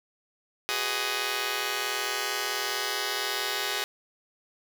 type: chord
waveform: 5% pulse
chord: G# minor seventh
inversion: third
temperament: just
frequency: 373.8 / 415.3 / 498.4 / 623 Hz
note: F#4 / G#4 / B4 / D#5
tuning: +18 / 0 / +16 / +2 cents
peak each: -23 / -20 / -25 / -26 dBFS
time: 0.69-3.84 s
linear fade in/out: 0 ms
effects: none